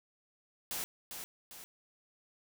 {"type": "noise with echo", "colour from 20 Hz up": "white", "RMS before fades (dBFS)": -38, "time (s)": [0.71, 0.84], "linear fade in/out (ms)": 0, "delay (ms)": 400, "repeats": 2, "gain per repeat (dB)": -6, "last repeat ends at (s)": 1.64, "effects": []}